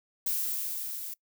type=noise with level ramp; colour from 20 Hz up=violet; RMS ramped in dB=-29 to -39 dBFS; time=0.26-1.14 s; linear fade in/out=5 ms; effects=noise-tail reverb RT60 0.1 s tail -23 dB re dry